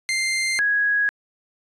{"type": "tone pair in turn", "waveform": ["sawtooth", "sine"], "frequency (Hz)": [2093, 1661.2], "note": ["C7", "G#6"], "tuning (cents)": [0, 0], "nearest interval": "major third", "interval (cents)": 400, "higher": "first", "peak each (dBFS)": -17, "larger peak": "neither", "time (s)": [[0.09, 0.59], [0.59, 1.09]], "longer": "neither", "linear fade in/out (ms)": 0, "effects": ["resampled to 24000 Hz"]}